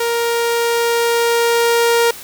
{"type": "tone with level ramp", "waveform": "sawtooth", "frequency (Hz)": 468.1, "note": "A#4", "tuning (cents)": 7, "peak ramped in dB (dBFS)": [-12, -7], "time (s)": [0, 2.11], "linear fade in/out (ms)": 5, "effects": ["white hiss -34 dBFS RMS until 2.23 s"]}